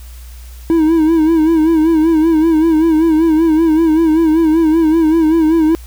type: tone with vibrato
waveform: triangle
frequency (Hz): 320.8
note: E4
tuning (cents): -47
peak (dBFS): -6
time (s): 0.7-5.75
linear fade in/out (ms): 0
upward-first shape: sine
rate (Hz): 5.2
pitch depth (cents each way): 72
effects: added 60 Hz sine -30 dBFS peak until 5.86 s + white hiss -43 dBFS RMS until 5.86 s